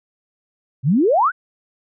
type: exponential sweep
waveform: sine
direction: up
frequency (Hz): 119.2 to 1599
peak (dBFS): -12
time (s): 0.83-1.32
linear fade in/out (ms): 50
effects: none